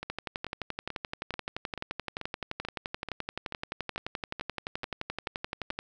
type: two click trains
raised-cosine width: 0.3 ms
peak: -20 / -17 dBFS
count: 14 / 67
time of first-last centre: 0.03-5.707 / 0.1-5.79 s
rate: 2.29 / 11.6 Hz
effects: none

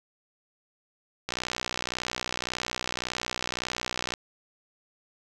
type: click train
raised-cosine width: 0.2 ms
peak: -12 dBFS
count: 177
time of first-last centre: 1.29-4.138 s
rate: 61.8 Hz
effects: none

